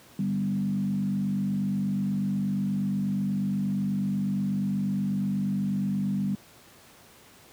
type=tone with frequency modulation; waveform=sine; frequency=196 Hz; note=G3; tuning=in tune; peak=-24 dBFS; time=0.19-6.35 s; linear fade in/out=2 ms; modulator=48.3 Hz; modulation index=0.85; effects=pink hiss -53 dBFS RMS until 7.52 s + high-pass 100 Hz 12 dB/octave